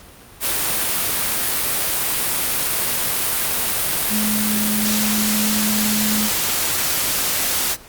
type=tone in noise; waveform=sine; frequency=212.7 Hz; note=G#3; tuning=42 cents sharp; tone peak=-20 dBFS; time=4.09-6.3 s; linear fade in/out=50 ms; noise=white; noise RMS=-20 dBFS; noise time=0.4-7.77 s; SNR=-3 dB; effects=pink hiss -43 dBFS RMS until 7.88 s + Opus 48 kbps